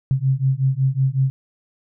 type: beating tone pair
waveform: sine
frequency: 130.81 / 136.21 Hz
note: C3 / C#3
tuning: 0 / -30 cents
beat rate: 5.4 Hz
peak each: -19 dBFS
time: 0.11-1.3 s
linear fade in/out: 0 ms
effects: none